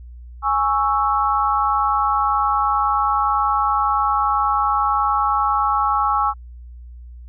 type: chord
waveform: sine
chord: C# minor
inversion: second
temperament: equal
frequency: 830.6 / 1108.7 / 1318.5 Hz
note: G#5 / C#6 / E6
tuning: 0 / 0 / 0 cents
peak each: -20 dBFS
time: 0.42-6.34 s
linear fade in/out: 50 ms
effects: added 60 Hz sine -35 dBFS peak until 7.28 s